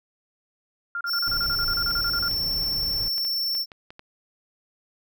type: tone bursts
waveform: sine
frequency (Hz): 1396.9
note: F6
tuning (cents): 0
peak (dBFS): -26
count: 15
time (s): 0.95-2.282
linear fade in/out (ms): 2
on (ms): 58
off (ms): 33
type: tone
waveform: square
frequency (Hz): 5410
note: E8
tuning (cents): +44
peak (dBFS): -24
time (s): 1.06-3.66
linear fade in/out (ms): 50
type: noise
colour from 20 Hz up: brown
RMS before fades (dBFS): -35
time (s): 1.26-3.09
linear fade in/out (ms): 10
type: clicks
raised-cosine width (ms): 0.3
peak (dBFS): -26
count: 8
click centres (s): 1.908 / 2.313 / 3.181 / 3.25 / 3.551 / 3.718 / 3.905 / 3.994
effects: none